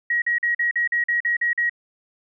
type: tone bursts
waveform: sine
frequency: 1900 Hz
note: A#6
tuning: 33 cents sharp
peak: -18 dBFS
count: 10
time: 0.1-1.696 s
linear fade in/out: 5 ms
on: 120 ms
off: 44 ms
effects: none